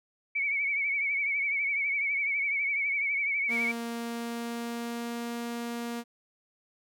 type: tone with vibrato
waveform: sine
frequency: 2252 Hz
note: C#7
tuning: 27 cents sharp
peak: -26 dBFS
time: 0.35-3.72 s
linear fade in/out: 10 ms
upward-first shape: triangle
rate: 12 Hz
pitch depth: 69 cents each way
type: tone with pitch glide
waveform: sawtooth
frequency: 233.1 to 235.9 Hz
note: A#3 to A#3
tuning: 0 to +21 cents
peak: -29 dBFS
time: 3.48-6.04 s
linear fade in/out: 50 ms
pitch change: +21 cents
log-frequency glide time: 3.73-5.35 s
effects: none